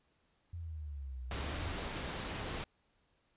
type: exponential two-way sweep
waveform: sine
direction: down then up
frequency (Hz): 87.31 to 61.74 to 87.31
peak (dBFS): -40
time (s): 0.53-1.72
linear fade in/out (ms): 5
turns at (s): 1.25
type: noise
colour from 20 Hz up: pink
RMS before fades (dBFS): -40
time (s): 1.31-2.64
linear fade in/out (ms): 2
effects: pink hiss -75 dBFS RMS until 3.36 s + resampled to 8000 Hz